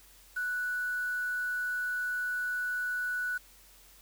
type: tone with quantisation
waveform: sine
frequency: 1480 Hz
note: F#6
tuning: in tune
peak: -30 dBFS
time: 0.36-3.38 s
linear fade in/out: 10 ms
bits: 8
effects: added 45 Hz sine -61 dBFS peak until 4.01 s + white hiss -58 dBFS RMS until 4.01 s